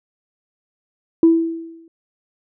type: tone with exponential decay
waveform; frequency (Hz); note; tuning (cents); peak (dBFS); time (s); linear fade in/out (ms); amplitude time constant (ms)
sine; 329.6; E4; 0; -5; 1.23-1.88; 2; 140
effects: tanh soft clip ceiling -3 dBFS